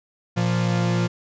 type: tone pair together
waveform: 45% pulse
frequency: 116.54 / 174.26 Hz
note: A#2 / F3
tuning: 0 / -4 cents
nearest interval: perfect fifth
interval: 696 cents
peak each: -22 dBFS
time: 0.36-1.08 s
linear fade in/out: 20 ms
effects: resampled to 16000 Hz